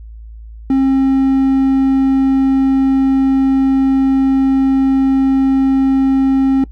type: tone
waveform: triangle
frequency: 268 Hz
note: C4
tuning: 42 cents sharp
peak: -7 dBFS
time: 0.7-6.64 s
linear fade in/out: 2 ms
effects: noise-tail reverb RT60 0.1 s tail -21 dB re dry + added 55 Hz sine -30 dBFS peak until 6.71 s